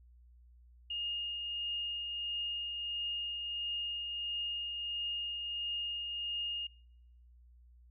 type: tone with tremolo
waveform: sine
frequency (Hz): 2841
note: F7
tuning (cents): +29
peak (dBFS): -34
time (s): 0.9-6.67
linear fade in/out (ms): 5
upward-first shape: triangle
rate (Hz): 1.5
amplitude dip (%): 35
effects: noise-tail reverb RT60 0.8 s tail -26 dB re dry + added 60 Hz sine -57 dBFS peak until 7.9 s